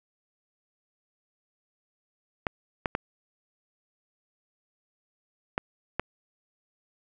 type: clicks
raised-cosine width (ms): 0.5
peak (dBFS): -11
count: 5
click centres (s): 2.468 / 2.858 / 2.951 / 5.579 / 5.996
effects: none